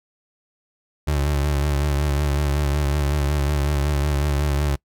30% pulse tone with vibrato, 72.2 Hz, D2, 29 cents flat, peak -16 dBFS, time 1.07-4.76 s, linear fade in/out 10 ms, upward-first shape sine, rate 5.4 Hz, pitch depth 57 cents each way, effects noise-tail reverb RT60 0.1 s tail -24 dB re dry

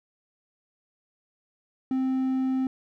triangle tone, 261.6 Hz, C4, in tune, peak -21 dBFS, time 1.91-2.67 s, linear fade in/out 2 ms, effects none

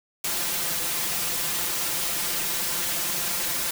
white noise with comb filter, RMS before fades -27 dBFS, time 0.24-3.71 s, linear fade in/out 5 ms, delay 5.8 ms, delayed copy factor +0.8, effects none

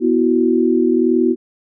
sine chord, B suspended fourth, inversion none, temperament just, 246.9 / 329.3 / 370.4 Hz, B3 / E4 / F#4, 0 / -2 / +2 cents, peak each -16 dBFS, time 0-1.36 s, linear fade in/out 50 ms, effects none

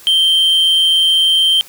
triangle tone with amplitude modulation, 3136 Hz, G7, in tune, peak -6 dBFS, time 0.07-1.61 s, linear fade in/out 0 ms, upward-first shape sine, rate 167 Hz, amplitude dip 35%, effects white hiss -40 dBFS RMS until 1.68 s

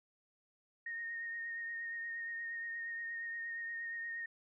sine tone with vibrato, 1851 Hz, A#6, 13 cents flat, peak -39 dBFS, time 0.86-4.26 s, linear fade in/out 5 ms, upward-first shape sine, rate 8.5 Hz, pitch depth 19 cents each way, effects none

